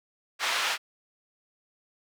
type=band-pass noise; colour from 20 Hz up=white; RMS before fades=-28 dBFS; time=0.39-0.78 s; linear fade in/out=50 ms; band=860 to 3200 Hz; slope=12 dB/octave; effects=none